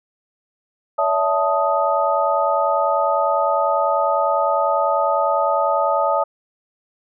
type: tone cluster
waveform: sine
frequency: 569 / 659 / 877 / 1248 Hz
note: C#5 / E5 / A5 / D#6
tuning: +45 / -1 / -6 / +5 cents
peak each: -21 dBFS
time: 0.98-6.24 s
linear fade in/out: 10 ms
effects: none